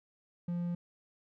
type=tone; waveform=triangle; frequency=173.9 Hz; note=F3; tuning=7 cents flat; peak=-30 dBFS; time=0.48-0.75 s; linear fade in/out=5 ms; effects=none